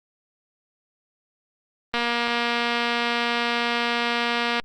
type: click train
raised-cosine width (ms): 0.3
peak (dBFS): -8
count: 631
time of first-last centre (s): 1.94-4.598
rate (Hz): 237
effects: Opus 32 kbps